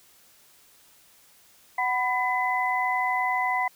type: tone cluster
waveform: sine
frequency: 746 / 994 / 2017 Hz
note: F#5 / B5 / B6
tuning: +14 / +11 / +36 cents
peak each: -27 dBFS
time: 1.78-3.68 s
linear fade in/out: 5 ms
effects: white hiss -57 dBFS RMS until 3.75 s